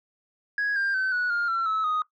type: tone with pitch steps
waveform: sine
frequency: 1661.2 / 1594.5 / 1530.4 / 1468.9 / 1409.9 / 1353.2 / 1298.8 / 1246.7 Hz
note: G#6 / G6 / G6 / F#6 / F6 / E6 / E6 / D#6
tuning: 0 / +29 / -42 / -13 / +16 / +45 / -26 / +3 cents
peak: -21 dBFS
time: 0.58-2.02 s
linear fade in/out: 2 ms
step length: 180 ms
effects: noise-tail reverb RT60 0.1 s tail -18 dB re dry + tanh soft clip ceiling -21 dBFS